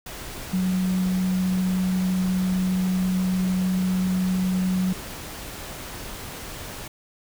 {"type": "tone in noise", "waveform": "sine", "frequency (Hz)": 185, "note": "F#3", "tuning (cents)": 0, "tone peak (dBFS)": -20, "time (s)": [0.53, 4.93], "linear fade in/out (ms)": 5, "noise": "pink", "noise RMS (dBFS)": -36, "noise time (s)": [0.06, 6.88], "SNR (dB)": 13, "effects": []}